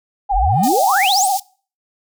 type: tone with vibrato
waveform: sine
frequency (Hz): 777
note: G5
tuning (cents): -16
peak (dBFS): -14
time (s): 0.29-1.38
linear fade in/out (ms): 20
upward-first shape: triangle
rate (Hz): 15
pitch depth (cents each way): 110
type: exponential sweep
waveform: sine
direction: up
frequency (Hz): 30.87 to 10548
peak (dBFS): -15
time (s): 0.31-1.29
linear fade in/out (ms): 50
type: tone with exponential growth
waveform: 10% pulse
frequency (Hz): 609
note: D#5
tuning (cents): -37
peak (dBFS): -23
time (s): 0.43-0.68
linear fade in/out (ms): 2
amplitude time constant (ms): 54
type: high-pass noise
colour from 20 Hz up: pink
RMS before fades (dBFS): -26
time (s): 0.63-1.4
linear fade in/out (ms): 5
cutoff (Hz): 4600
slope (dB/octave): 24
effects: noise-tail reverb RT60 0.4 s tail -22 dB re dry